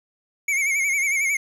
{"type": "tone with vibrato", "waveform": "square", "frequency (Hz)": 2217, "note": "C#7", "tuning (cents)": 0, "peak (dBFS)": -20, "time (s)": [0.48, 1.37], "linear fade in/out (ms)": 5, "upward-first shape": "sine", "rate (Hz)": 11, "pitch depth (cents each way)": 79, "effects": ["low-pass 11000 Hz 12 dB/octave", "8-bit"]}